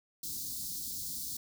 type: band-stop noise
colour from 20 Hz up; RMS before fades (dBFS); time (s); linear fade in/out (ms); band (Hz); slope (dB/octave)
white; -39; 0.23-1.37; 5; 310 to 4000; 48
effects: none